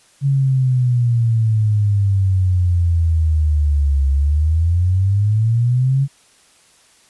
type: exponential two-way sweep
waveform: sine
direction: down then up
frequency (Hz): 140.3 to 68 to 140.3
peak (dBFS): -12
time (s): 0.21-6.08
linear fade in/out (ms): 50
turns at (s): 4.09
effects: white hiss -52 dBFS RMS until 7.09 s + resampled to 24000 Hz